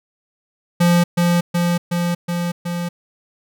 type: tone with echo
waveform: square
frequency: 173.6 Hz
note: F3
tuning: 10 cents flat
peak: -12 dBFS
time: 0.8-1.04 s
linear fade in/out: 10 ms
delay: 370 ms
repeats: 5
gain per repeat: -2 dB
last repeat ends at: 2.89 s
effects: none